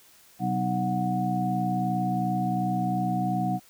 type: tone cluster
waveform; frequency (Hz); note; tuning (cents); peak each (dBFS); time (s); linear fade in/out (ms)
sine; 129 / 188.5 / 251.3 / 311 / 733; C3 / F#3 / B3 / D#4 / F#5; -24 / +32 / +30 / -1 / -16; -31 / -28 / -34 / -34 / -28; 0.39-3.6; 50
effects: white hiss -56 dBFS RMS until 3.69 s